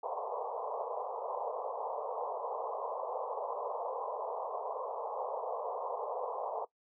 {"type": "band-pass noise", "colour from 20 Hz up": "pink", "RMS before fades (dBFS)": -38, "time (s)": [0.03, 6.65], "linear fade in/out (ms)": 5, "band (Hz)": [440, 1100], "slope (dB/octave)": 96, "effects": ["noise-tail reverb RT60 0.1 s tail -19 dB re dry"]}